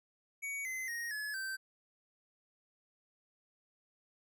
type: tone with pitch steps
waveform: square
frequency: 2250 / 2051 / 1870.3 / 1705.2 / 1554.7 Hz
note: C#7 / C7 / A#6 / G#6 / G6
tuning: +25 / -35 / +5 / +45 / -15 cents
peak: -38 dBFS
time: 0.42-1.57 s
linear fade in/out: 20 ms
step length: 230 ms
effects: none